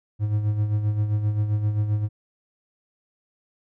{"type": "tone with tremolo", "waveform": "triangle", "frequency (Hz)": 105.3, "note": "G#2", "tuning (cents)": 24, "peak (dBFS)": -16, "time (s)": [0.19, 2.09], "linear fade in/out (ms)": 50, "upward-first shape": "sine", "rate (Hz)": 7.6, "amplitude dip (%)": 55, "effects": []}